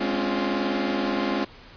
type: chord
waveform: sawtooth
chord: Db major seventh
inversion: second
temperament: equal with one note detuned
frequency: 207.7 / 261.6 / 282.7 / 349.2 Hz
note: Ab3 / C4 / Db4 / F4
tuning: 0 / 0 / +34 / 0 cents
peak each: -25 dBFS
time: 0-1.45 s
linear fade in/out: 10 ms
effects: pink hiss -47 dBFS RMS until 1.76 s + resampled to 11025 Hz